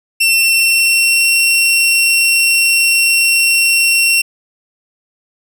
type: tone with pitch glide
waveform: sawtooth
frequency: 2702 to 2727 Hz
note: E7 to F7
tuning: +42 to -42 cents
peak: -6 dBFS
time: 0.2-4.22 s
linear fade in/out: 10 ms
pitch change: +16 cents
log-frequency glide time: 0.38-1.29 s
effects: none